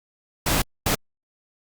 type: noise bursts at uneven times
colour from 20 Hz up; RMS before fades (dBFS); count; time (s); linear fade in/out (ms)
pink; -21; 2; 0.46-0.62 / 0.86-0.95; 5
effects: Opus 48 kbps